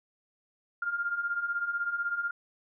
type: beating tone pair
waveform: sine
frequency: 1391 / 1407 Hz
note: F6 / F6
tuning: -7 / +12 cents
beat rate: 16 Hz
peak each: -35 / -30 dBFS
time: 0.82-2.31 s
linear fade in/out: 5 ms
effects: none